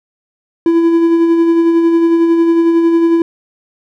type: tone with tremolo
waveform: triangle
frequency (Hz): 334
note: E4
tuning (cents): +23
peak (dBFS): -4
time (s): 0.66-3.22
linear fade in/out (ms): 2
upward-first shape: sine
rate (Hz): 11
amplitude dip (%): 35
effects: none